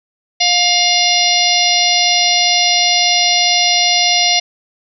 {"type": "harmonic tone with a mistuned harmonic", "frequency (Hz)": 707, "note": "F5", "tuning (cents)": 21, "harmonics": [1, 3, 4, 5, 6, 7, 8], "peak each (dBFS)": [-18, -18, -18, -18, -18, -18, -18], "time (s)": [0.4, 4.4], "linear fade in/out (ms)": 10, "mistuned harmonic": 6, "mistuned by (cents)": -33, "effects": []}